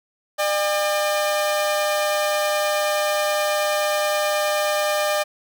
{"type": "tone pair together", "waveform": "sawtooth", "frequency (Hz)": [602, 805.8], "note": ["D5", "G5"], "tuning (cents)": [43, 48], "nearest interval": "perfect fourth", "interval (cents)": 505, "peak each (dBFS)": [-16, -23], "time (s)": [0.38, 5.24], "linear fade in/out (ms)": 20, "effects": []}